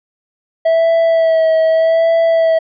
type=tone with vibrato; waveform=triangle; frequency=652 Hz; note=E5; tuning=19 cents flat; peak=-7 dBFS; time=0.65-2.59 s; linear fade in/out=10 ms; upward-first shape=sine; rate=0.82 Hz; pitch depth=26 cents each way; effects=resampled to 11025 Hz